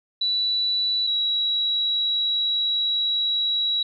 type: tone pair in turn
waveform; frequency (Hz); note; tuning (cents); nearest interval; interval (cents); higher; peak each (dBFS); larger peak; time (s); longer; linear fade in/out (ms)
sine; 3951 / 3885; B7 / B7; 0 / -29; unison; 29; first; -20; neither; 0.21-1.07 / 1.07-3.83; second; 5
effects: none